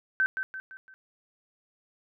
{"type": "tone with echo", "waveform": "sine", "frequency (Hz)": 1540, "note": "G6", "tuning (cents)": -31, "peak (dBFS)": -21, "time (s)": [0.2, 0.26], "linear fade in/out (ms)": 0, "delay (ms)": 170, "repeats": 4, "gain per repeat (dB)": -7, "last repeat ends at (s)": 0.94, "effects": []}